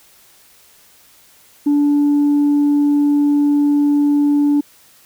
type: tone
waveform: sine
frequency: 290 Hz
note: D4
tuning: 22 cents flat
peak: -9 dBFS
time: 1.66-4.61 s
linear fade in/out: 10 ms
effects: tanh soft clip ceiling -9 dBFS + white hiss -49 dBFS RMS until 5.05 s